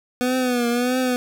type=tone with vibrato; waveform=25% pulse; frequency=246.9 Hz; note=B3; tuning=in tune; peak=-15 dBFS; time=0.21-1.16 s; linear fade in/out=0 ms; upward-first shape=triangle; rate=1.6 Hz; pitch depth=81 cents each way; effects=none